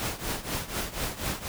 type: noise with tremolo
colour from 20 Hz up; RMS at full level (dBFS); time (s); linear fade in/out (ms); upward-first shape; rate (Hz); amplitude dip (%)
pink; -29; 0-1.48; 0; triangle; 4.1; 85
effects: none